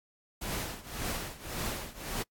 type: noise with tremolo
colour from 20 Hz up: pink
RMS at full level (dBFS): -34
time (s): 0.41-2.23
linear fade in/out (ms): 10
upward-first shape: triangle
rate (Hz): 1.8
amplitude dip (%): 90
effects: noise-tail reverb RT60 0.1 s tail -25 dB re dry + AAC 64 kbps